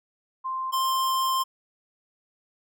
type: tone pair in turn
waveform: sine / square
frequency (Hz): 1046.5 / 1050.9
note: C6 / C6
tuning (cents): 0 / +7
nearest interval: unison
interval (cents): 7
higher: second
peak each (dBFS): -27 / -23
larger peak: second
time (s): 0.44-0.72 / 0.72-1.44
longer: second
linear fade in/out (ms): 20
effects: none